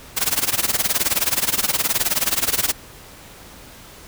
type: noise with tremolo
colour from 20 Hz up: white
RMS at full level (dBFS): -17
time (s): 0.16-2.73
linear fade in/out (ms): 20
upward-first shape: sine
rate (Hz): 19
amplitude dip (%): 90
effects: pink hiss -42 dBFS RMS until 4.07 s